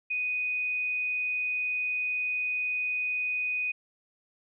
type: tone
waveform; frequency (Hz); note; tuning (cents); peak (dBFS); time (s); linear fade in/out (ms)
sine; 2489; D#7; 0; -27; 0.1-3.72; 10
effects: none